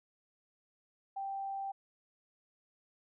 sine tone, 784 Hz, G5, in tune, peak -36 dBFS, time 1.16-1.72 s, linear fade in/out 10 ms, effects none

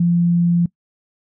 sine tone, 172.4 Hz, F3, 22 cents flat, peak -12 dBFS, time 0-0.66 s, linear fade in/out 5 ms, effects noise-tail reverb RT60 0.1 s tail -22 dB re dry

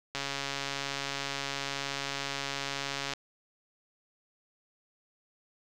click train, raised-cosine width 0.2 ms, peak -16 dBFS, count 416, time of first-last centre 0.15-3.136 s, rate 139 Hz, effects none

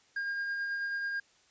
triangle tone with tremolo, 1615 Hz, G#6, 49 cents flat, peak -29 dBFS, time 0.16-1.2 s, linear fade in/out 5 ms, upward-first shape sine, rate 9.2 Hz, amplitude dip 25%, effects white hiss -65 dBFS RMS until 1.5 s + resampled to 16000 Hz

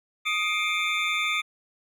triangle tone cluster, 1244 / 2133 / 2338 / 2513 / 3560 Hz, D#6 / C7 / D7 / D#7 / A7, -1 / +33 / -8 / +17 / +20 cents, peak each -29 / -29 / -26 / -33 / -29 dBFS, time 0.25-1.42 s, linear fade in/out 20 ms, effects none

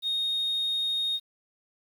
sine tone, 3714 Hz, A#7, 7 cents flat, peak -24 dBFS, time 0.02-1.2 s, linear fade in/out 50 ms, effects tanh soft clip ceiling -22 dBFS + 9-bit

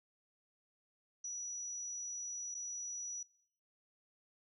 sine tone with dropouts, 5870 Hz, F#8, 15 cents flat, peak -40 dBFS, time 1.24-3.23 s, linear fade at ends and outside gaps 5 ms, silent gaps 2.545-2.548 s, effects noise-tail reverb RT60 0.6 s tail -22 dB re dry

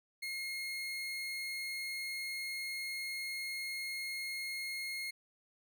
30% pulse tone, 2150 Hz, C7, 47 cents sharp, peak -35 dBFS, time 0.22-5.11 s, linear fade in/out 10 ms, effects none

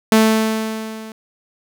sawtooth tone with level ramp, 220 Hz, A3, in tune, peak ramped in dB -4 to -28 dBFS, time 0.12-1.12 s, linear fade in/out 2 ms, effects none

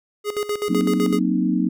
square tone with tremolo, 415.3 Hz, G#4, in tune, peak -21 dBFS, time 0.24-1.2 s, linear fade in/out 50 ms, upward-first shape square, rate 7.9 Hz, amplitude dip 75%
sine chord, C half-diminished seventh, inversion second, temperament equal with one note detuned, 185 / 233.1 / 261.6 / 307.7 Hz, Gb3 / Bb3 / C4 / Eb4, 0 / 0 / 0 / -19 cents, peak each -22 / -23 / -23 / -23 dBFS, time 0.69-1.69 s, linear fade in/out 10 ms
effects none

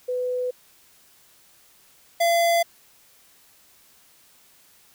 sine / square tone pair in turn, 499.7 / 680.8 Hz, B4 / F5, +20 / -44 cents, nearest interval perfect fourth, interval 536 cents, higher second, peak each -23 / -18 dBFS, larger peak second, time 0.08-0.51 / 2.2-2.63 s, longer neither, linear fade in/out 10 ms, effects white hiss -56 dBFS RMS until 4.94 s

